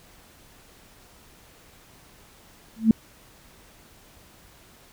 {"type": "tone with exponential growth", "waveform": "sine", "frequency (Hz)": 222.5, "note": "A3", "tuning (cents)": 20, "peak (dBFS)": -8, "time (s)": [2.76, 2.91], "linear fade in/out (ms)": 2, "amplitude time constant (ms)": 32, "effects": ["pink hiss -53 dBFS RMS until 4.92 s"]}